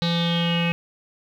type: tone with low-pass filter sweep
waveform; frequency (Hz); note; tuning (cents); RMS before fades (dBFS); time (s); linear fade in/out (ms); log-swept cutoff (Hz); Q
square; 170; F3; -46; -22; 0.02-0.72; 0; 4000 to 2600; 9.8
effects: 9-bit